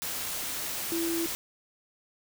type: tone in noise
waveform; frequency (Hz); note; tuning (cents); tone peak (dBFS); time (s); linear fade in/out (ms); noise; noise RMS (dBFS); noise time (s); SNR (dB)
sine; 333.8; E4; +22; -28; 0.92-1.26; 0; white; -34; 0.02-1.35; +3
effects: none